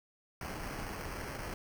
pink noise with sample-and-hold, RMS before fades -41 dBFS, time 0.41-1.54 s, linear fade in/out 2 ms, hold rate 3675 Hz, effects none

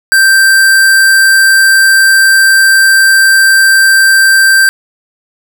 square tone, 1568 Hz, G6, in tune, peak -4 dBFS, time 0.12-4.69 s, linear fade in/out 0 ms, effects none

